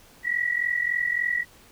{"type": "tone pair together", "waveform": "sine", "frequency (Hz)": [1908, 1951.5], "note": ["A#6", "B6"], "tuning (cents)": [40, -21], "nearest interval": "unison", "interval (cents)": 39, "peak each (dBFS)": [-26, -25], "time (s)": [0.23, 1.45], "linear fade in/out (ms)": 50, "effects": ["pink hiss -53 dBFS RMS until 1.71 s"]}